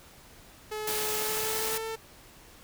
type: tone with pitch glide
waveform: sawtooth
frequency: 428.3 to 446.5 Hz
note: A4 to A4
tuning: -47 to +25 cents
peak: -29 dBFS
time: 0.71-1.96 s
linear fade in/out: 10 ms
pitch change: +72 cents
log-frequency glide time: 1.16-1.84 s
type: noise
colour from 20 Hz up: white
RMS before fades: -32 dBFS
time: 0.87-1.78 s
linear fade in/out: 5 ms
effects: pink hiss -53 dBFS RMS until 2.63 s